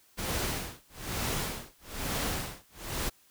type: noise with tremolo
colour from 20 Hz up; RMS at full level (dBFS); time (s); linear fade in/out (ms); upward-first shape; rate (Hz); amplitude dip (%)
pink; -31; 0.17-3.1; 20; sine; 1.1; 100
effects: white hiss -63 dBFS RMS until 3.3 s